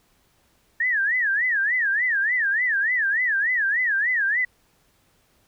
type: tone with vibrato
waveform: sine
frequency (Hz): 1784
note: A6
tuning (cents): +23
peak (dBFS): -19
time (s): 0.8-4.45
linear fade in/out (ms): 5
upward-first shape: sine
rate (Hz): 3.4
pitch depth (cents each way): 220
effects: pink hiss -63 dBFS RMS until 5.47 s